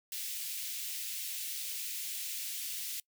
white high-pass noise, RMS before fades -39 dBFS, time 0.12-3 s, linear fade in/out 2 ms, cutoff 2300 Hz, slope 24 dB/octave, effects noise-tail reverb RT60 0.1 s tail -24 dB re dry

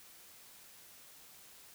silence, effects white hiss -57 dBFS RMS until 1.74 s

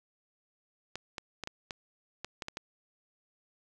clicks, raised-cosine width 0.2 ms, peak -20 dBFS, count 9, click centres 0.956 / 1.182 / 1.437 / 1.474 / 1.708 / 2.246 / 2.422 / 2.484 / 2.571 s, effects none

